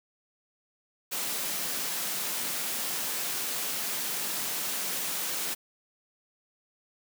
white high-pass noise, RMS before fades -32 dBFS, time 1.11-5.55 s, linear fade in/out 20 ms, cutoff 140 Hz, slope 96 dB/octave, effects none

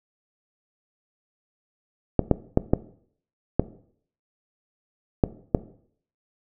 clicks, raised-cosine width 2 ms, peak -3 dBFS, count 7, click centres 2.193 / 2.313 / 2.574 / 2.735 / 3.596 / 5.238 / 5.548 s, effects noise-tail reverb RT60 0.6 s tail -17 dB re dry

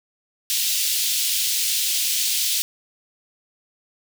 pink high-pass noise, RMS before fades -22 dBFS, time 0.5-2.62 s, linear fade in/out 0 ms, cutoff 3100 Hz, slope 24 dB/octave, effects none

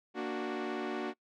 sawtooth chord, Bb augmented, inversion none, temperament equal, 233.1 / 293.7 / 370 Hz, Bb3 / D4 / F#4, 0 / 0 / 0 cents, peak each -36 / -35 / -33 dBFS, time 0.14-1.14 s, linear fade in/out 50 ms, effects noise-tail reverb RT60 0.1 s tail -24 dB re dry + low-pass 3000 Hz 12 dB/octave

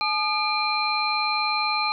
sine tone cluster, 852 / 1216 / 2392 / 4128 Hz, G#5 / D#6 / D7 / C8, +44 / -40 / +31 / -24 cents, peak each -27 dBFS, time 0.01-1.92 s, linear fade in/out 0 ms, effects none

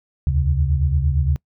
sine tone cluster, 72.9 / 81.6 / 134.7 Hz, D2 / E2 / C#3, -12 / -17 / -49 cents, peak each -18 / -22 / -21 dBFS, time 0.27-1.36 s, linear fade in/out 0 ms, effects noise-tail reverb RT60 0.1 s tail -25 dB re dry

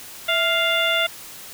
harmonic tone with a mistuned harmonic, 698.5 Hz, F5, in tune, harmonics 1 / 2 / 3 / 4 / 5, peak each -24 / -24 / -24 / -24 / -24 dBFS, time 0.28-1.07 s, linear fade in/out 10 ms, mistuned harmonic 1, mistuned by -100 cents, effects white hiss -39 dBFS RMS until 1.53 s

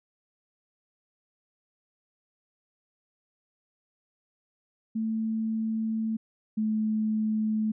sine tone pair in turn, 221.6 / 216.7 Hz, A3 / A3, +13 / -26 cents, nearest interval unison, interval 39 cents, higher first, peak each -26 / -24 dBFS, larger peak second, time 4.95-6.17 / 6.57-7.72 s, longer first, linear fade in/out 10 ms, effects none

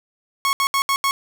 sawtooth tone bursts at uneven times, 1100 Hz, C#6, 14 cents flat, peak -13 dBFS, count 5, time 0.45-0.53 / 0.6-0.67 / 0.74-0.82 / 0.89-0.96 / 1.04-1.11 s, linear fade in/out 0 ms, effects none

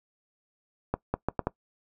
accelerating click train, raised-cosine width 1 ms, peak -12 dBFS, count 5, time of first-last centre 0.94-1.47 s, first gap 200 ms, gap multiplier 0.73, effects noise-tail reverb RT60 0.1 s tail -20 dB re dry

